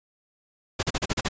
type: noise bursts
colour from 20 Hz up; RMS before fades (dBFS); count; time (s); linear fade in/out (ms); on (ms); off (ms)
pink; -25; 7; 0.79-1.286; 10; 40; 36
effects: resampled to 16000 Hz